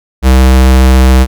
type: tone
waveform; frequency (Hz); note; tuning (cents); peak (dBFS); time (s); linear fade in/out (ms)
square; 64.8; C2; -16; -3; 0.22-1.27; 50
effects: none